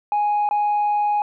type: tone with dropouts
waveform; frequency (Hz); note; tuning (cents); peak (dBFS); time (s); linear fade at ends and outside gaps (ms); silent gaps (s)
sine; 830.6; G#5; 0; -15; 0.12-1.22; 1; 0.49-0.51
effects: tanh soft clip ceiling -15 dBFS